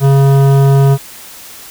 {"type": "tone with hard clipping", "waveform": "sine", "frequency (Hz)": 137.7, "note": "C#3", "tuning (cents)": -11, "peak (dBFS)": -7, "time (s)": [0, 0.98], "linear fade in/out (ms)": 50, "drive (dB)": 14, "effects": ["white hiss -33 dBFS RMS until 1.7 s"]}